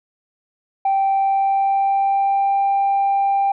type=tone with pitch glide; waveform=sine; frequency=781 to 791.4 Hz; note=G5 to G5; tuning=-7 to +16 cents; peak=-13 dBFS; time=0.85-3.52 s; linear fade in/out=5 ms; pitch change=+23 cents; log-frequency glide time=1.11-2.61 s; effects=tanh soft clip ceiling -12 dBFS